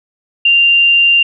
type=tone; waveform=sine; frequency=2784 Hz; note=F7; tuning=6 cents flat; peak=-6 dBFS; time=0.45-1.23 s; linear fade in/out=5 ms; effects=none